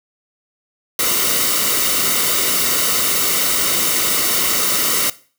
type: noise with comb filter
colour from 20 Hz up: white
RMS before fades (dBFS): -17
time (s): 0.99-5.1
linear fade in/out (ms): 2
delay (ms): 1.2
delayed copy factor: -0.6
effects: noise-tail reverb RT60 0.4 s tail -18 dB re dry